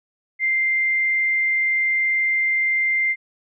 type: tone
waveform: sine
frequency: 2093 Hz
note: C7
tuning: in tune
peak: -17 dBFS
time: 0.39-3.16 s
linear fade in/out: 50 ms
effects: none